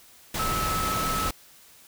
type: tone in noise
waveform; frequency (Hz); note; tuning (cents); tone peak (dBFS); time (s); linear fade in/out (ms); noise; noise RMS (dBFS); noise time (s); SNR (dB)
sine; 1300; E6; -24; -27; 0.39-1.29; 5; pink; -29; 0.34-1.31; -1
effects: white hiss -53 dBFS RMS until 1.87 s